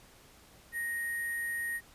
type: tone with sample-and-hold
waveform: sine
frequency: 1871 Hz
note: A#6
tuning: 6 cents sharp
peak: -32 dBFS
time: 0.72-1.81 s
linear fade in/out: 50 ms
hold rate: 11025 Hz
effects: pink hiss -58 dBFS RMS until 1.94 s + resampled to 32000 Hz